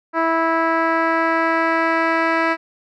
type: tone with low-pass filter sweep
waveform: 10% pulse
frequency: 327.7 Hz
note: E4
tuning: 10 cents flat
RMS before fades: -18 dBFS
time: 0.13-2.57 s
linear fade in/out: 50 ms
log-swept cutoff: 1400 to 2400 Hz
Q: 1.3
effects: none